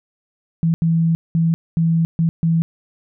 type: tone bursts at uneven times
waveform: sine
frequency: 164.81 Hz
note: E3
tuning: in tune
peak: -13 dBFS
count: 6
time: 0.63-0.74 / 0.82-1.15 / 1.35-1.54 / 1.77-2.05 / 2.19-2.29 / 2.43-2.62 s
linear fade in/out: 0 ms
effects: none